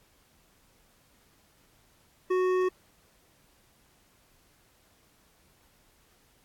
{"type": "tone with hard clipping", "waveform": "sine", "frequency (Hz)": 368.8, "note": "F#4", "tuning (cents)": -6, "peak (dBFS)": -25, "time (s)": [2.3, 2.69], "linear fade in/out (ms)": 10, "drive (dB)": 11, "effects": ["pink hiss -64 dBFS RMS until 6.44 s", "AAC 64 kbps"]}